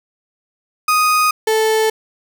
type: tone pair in turn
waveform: 35% pulse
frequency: 1244.5 / 438.9 Hz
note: D#6 / A4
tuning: 0 / -4 cents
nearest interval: octave + tritone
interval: 1804 cents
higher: first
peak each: -10 / -11 dBFS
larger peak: first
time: 0.88-1.31 / 1.47-1.9 s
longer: neither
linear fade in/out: 5 ms
effects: none